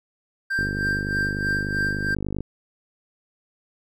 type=tone with tremolo; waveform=triangle; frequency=1577 Hz; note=G6; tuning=10 cents sharp; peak=-19 dBFS; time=0.5-2.15 s; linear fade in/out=10 ms; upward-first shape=sine; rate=3.2 Hz; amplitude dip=65%
type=click train; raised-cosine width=3 ms; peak=-16 dBFS; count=92; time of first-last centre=0.59-2.406 s; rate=50.1 Hz
effects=none